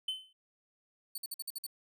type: tone with exponential decay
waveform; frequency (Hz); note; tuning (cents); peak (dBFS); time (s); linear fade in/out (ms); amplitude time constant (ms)
triangle; 3056; G7; -45; -28; 0.08-0.33; 5; 54
type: tone bursts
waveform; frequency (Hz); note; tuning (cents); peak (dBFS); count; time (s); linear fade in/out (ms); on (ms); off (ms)
5% pulse; 4482; C#8; +18; -30; 7; 1.15-1.666; 5; 30; 51
effects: none